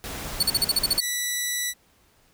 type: noise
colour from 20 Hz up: pink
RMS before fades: -34 dBFS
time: 0.04-0.99 s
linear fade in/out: 0 ms
type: tone bursts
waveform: sawtooth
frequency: 4435 Hz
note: C#8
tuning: in tune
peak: -15 dBFS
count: 9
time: 0.4-1.006 s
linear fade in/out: 5 ms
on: 30 ms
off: 42 ms
type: tone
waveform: 10% pulse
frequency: 1962 Hz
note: B6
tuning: 12 cents flat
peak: -16 dBFS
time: 0.99-1.74 s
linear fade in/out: 50 ms
effects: pink hiss -61 dBFS RMS until 2.33 s